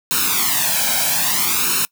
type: noise with flanger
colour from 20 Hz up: white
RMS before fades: -18 dBFS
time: 0.11-1.85 s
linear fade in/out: 0 ms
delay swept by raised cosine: 0.74 to 1.29 ms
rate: 0.61 Hz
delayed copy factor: +0.85
effects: noise-tail reverb RT60 0.1 s tail -24 dB re dry + high-pass 150 Hz 12 dB/octave